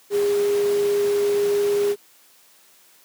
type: tone in noise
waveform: sine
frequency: 407.5 Hz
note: G#4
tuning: 33 cents flat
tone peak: -17 dBFS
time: 0.1-1.96 s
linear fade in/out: 50 ms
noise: pink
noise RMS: -33 dBFS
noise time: 0.1-1.96 s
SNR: +13 dB
effects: white hiss -54 dBFS RMS until 3.04 s + high-pass 200 Hz 12 dB/octave